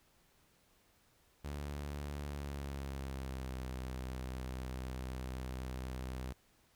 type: tone with pitch glide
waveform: sawtooth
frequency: 72.2 to 63.95 Hz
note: D2 to C2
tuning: -29 to -39 cents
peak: -36 dBFS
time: 1.44-6.33 s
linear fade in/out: 10 ms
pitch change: -210 cents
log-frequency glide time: 2.27-3.62 s
effects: pink hiss -70 dBFS RMS until 6.75 s